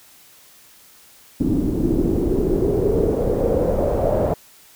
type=noise with low-pass filter sweep; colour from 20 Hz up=pink; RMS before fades=-19 dBFS; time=1.4-4.34 s; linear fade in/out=5 ms; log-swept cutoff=280 to 630 Hz; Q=4.7; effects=white hiss -49 dBFS RMS until 4.75 s